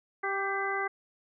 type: harmonic tone with a mistuned harmonic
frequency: 392 Hz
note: G4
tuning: in tune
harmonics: 1 / 2 / 3 / 4 / 5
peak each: -35 / -35 / -35 / -35 / -35 dBFS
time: 0.23-0.88 s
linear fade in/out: 10 ms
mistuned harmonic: 5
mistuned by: +45 cents
effects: none